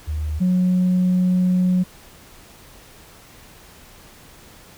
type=tone pair in turn; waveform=sine; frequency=76.6 / 182.19 Hz; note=D#2 / F#3; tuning=-27 / -26 cents; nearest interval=octave + minor third; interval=1501 cents; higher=second; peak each=-21 / -13 dBFS; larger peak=second; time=0.07-0.4 / 0.4-1.84 s; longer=second; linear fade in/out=20 ms; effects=tanh soft clip ceiling -12 dBFS + pink hiss -46 dBFS RMS until 4.77 s